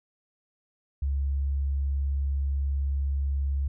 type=tone; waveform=sine; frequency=69.3 Hz; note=C#2; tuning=in tune; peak=-24 dBFS; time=1.02-3.68 s; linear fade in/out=5 ms; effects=none